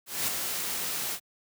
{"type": "noise with ADSR envelope", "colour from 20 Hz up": "white", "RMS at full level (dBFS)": -27, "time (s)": [0.06, 1.2], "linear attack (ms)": 220, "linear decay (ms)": 4, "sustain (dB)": -5, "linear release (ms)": 73, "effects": ["high-pass 100 Hz 12 dB/octave"]}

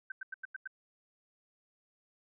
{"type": "tone bursts", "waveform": "sine", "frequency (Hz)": 1545, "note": "G6", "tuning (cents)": -26, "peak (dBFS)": -37, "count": 6, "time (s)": [0.1, 0.675], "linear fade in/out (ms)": 5, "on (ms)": 20, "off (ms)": 91, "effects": []}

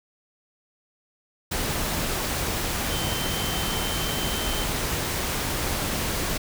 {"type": "tone in noise", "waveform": "sine", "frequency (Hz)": 3100, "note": "G7", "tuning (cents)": -20, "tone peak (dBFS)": -33, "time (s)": [2.9, 4.65], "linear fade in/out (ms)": 10, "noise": "pink", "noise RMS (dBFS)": -27, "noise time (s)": [1.51, 6.38], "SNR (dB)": -9, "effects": []}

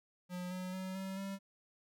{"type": "tone with pitch steps", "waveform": "square", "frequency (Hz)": [179.8, 183.58, 187.44, 191.37, 195.39], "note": ["F#3", "F#3", "F#3", "G3", "G3"], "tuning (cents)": [-49, -13, 23, -41, -5], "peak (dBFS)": -40, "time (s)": [0.29, 1.39], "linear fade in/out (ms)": 50, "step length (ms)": 220, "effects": []}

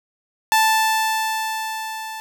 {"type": "tone with level ramp", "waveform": "sawtooth", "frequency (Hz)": 880, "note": "A5", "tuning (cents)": 0, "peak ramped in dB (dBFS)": [-9, -26], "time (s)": [0.52, 2.2], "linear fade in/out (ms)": 0, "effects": []}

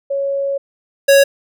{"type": "tone pair in turn", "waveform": ["sine", "square"], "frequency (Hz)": [554.4, 554.4], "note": ["C#5", "C#5"], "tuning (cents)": [0, 0], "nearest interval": "unison", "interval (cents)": 0, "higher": "neither", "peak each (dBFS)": [-16, -7], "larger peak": "second", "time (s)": [[0.1, 0.58], [1.08, 1.24]], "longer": "first", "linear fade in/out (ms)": 10, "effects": []}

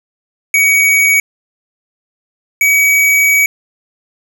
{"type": "tone pair in turn", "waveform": "square", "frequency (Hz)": [2256, 2268], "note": ["C#7", "C#7"], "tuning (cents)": [30, 39], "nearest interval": "unison", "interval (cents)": 9, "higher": "second", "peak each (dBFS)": -8, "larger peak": "neither", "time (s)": [[0.54, 1.2], [2.61, 3.46]], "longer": "second", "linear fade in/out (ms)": 2, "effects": ["8-bit"]}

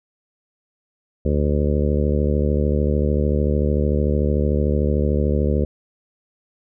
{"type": "harmonic tone", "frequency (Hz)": 73.42, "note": "D2", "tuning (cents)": 0, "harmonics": [1, 2, 3, 4, 5, 6, 7, 8], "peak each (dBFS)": [-19, -24, -24, -31, -27, -27, -27, -34], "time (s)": [1.25, 5.65], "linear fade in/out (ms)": 5, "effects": []}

